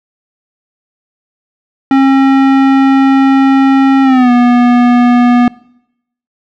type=tone with pitch glide; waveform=square; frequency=270 to 243.3 Hz; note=C#4 to B3; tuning=-45 to -26 cents; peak=-5 dBFS; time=1.91-5.48 s; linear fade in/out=2 ms; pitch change=-181 cents; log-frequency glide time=4.03-4.31 s; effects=noise-tail reverb RT60 0.8 s tail -23 dB re dry + low-pass 2000 Hz 12 dB/octave